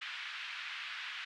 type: band-pass noise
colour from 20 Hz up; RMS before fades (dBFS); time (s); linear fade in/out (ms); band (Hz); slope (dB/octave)
white; -43; 0.01-1.25; 10; 1300 to 3200; 24
effects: none